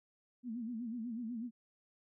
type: tone with vibrato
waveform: sine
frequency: 233.1 Hz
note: A#3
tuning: in tune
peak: -38 dBFS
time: 0.43-1.51 s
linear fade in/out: 50 ms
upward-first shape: sine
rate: 8.1 Hz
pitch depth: 120 cents each way
effects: none